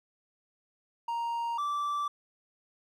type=tone pair in turn; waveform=triangle; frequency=934 / 1165.7 Hz; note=A#5 / D6; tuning=+3 / -13 cents; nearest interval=major third; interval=384 cents; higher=second; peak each=-28 / -27 dBFS; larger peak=second; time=1.08-1.58 / 1.58-2.08 s; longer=neither; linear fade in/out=5 ms; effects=none